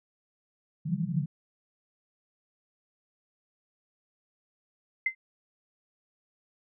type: band-pass noise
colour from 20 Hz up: pink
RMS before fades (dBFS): -30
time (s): 0.85-1.26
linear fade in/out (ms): 10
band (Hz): 140 to 190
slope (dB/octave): 96
type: tone with exponential decay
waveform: sine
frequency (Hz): 2071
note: C7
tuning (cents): -18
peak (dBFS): -20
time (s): 5.06-5.15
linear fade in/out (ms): 5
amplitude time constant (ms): 19
effects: none